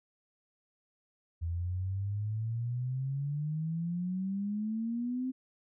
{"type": "exponential sweep", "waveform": "sine", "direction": "up", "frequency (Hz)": [82.41, 261.6], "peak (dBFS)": -31, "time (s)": [1.41, 5.32], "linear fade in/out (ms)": 20, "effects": []}